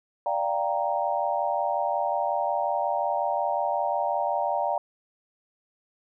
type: chord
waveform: sine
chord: G minor seventh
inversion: second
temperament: equal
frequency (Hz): 587.3 / 698.5 / 784 / 932.3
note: D5 / F5 / G5 / Bb5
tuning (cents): 0 / 0 / 0 / 0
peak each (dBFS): -29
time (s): 0.26-4.78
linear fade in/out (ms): 2
effects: none